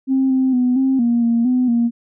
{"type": "tone with pitch steps", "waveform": "sine", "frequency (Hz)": [265.5, 261.4, 249.2, 265.3, 236.5, 233, 251.7, 235.2], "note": ["C4", "C4", "B3", "C4", "A#3", "A#3", "B3", "A#3"], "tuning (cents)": [25, -1, 16, 24, 25, -1, 33, 16], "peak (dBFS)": -12, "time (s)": [0.07, 1.91], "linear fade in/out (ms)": 50, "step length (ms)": 230, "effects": ["tanh soft clip ceiling -8 dBFS"]}